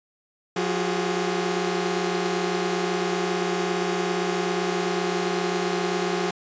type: tone cluster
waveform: sawtooth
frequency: 179.7 / 349.1 / 376.7 / 414.4 Hz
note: F3 / F4 / F#4 / G#4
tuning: +50 / -1 / +31 / -4 cents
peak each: -25 dBFS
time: 0.56-6.31 s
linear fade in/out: 5 ms
effects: resampled to 16000 Hz